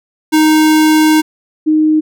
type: tone pair in turn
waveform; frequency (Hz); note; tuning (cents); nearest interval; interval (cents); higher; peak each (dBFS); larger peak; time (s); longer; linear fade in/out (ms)
square / sine; 310.9 / 309.7; D#4 / D#4; -1 / -8; unison; 7; first; -7; neither; 0.32-1.22 / 1.66-2.01; first; 20
effects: none